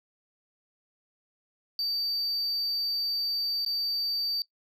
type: tone with dropouts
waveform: sine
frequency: 4624 Hz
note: D8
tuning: 28 cents flat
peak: -24 dBFS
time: 1.79-4.42 s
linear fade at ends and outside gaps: 1 ms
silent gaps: 3.649-3.662 s
effects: noise-tail reverb RT60 0.1 s tail -21 dB re dry + tanh soft clip ceiling -26 dBFS